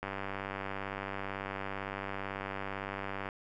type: click train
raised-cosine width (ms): 0.5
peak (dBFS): -22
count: 320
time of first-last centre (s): 0.03-3.288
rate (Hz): 97.9
effects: none